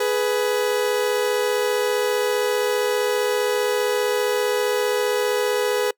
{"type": "tone pair together", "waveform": "40% pulse", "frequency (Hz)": [418.7, 493.9], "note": ["G#4", "B4"], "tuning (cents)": [14, 0], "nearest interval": "minor third", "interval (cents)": 286, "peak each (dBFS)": -21, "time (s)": [0, 5.91], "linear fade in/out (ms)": 5, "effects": ["noise-tail reverb RT60 0.1 s tail -25 dB re dry"]}